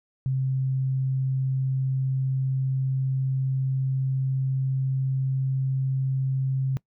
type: tone with pitch glide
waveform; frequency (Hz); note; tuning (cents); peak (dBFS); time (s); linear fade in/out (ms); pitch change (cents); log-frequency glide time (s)
sine; 132.2 to 133.04; C3 to C3; +18 to +29; -22; 0.26-6.77; 0; +11; 0.51-5.79
effects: noise-tail reverb RT60 0.1 s tail -22 dB re dry